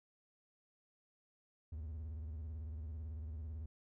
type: tone with vibrato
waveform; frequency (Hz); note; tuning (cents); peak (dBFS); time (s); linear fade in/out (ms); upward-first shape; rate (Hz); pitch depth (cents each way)
triangle; 77.7; D#2; -2; -40; 1.72-3.66; 5; square; 18; 120
effects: none